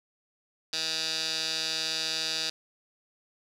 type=tone with band-pass filter; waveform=15% pulse; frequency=159.9 Hz; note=D#3; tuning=48 cents sharp; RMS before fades=-31 dBFS; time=0.73-2.5 s; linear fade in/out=2 ms; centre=4500 Hz; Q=3.7; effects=none